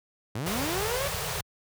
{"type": "linear sweep", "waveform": "sawtooth", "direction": "up", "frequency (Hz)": [96, 583], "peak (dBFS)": -26, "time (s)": [0.35, 1.08], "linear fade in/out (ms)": 5}
{"type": "band-stop noise", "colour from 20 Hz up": "pink", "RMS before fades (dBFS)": -31, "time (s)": [0.46, 1.41], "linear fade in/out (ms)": 5, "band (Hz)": [180, 390], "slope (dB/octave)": 96}
{"effects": ["high-pass 60 Hz 12 dB/octave"]}